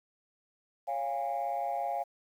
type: chord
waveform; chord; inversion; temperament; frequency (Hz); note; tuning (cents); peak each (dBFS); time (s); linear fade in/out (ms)
sine; Db major; none; equal with one note detuned; 554.4 / 698.5 / 816.8; Db5 / F5 / Ab5; 0 / 0 / -29; -37 / -32 / -33; 0.87-2.04; 20
effects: tanh soft clip ceiling -25 dBFS + 10-bit